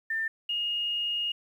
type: tone pair in turn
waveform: sine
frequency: 1793 / 2855 Hz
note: A6 / F7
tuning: +32 / +37 cents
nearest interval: minor sixth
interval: 805 cents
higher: second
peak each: -27 dBFS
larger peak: neither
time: 0.1-0.28 / 0.49-1.32 s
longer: second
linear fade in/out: 5 ms
effects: 10-bit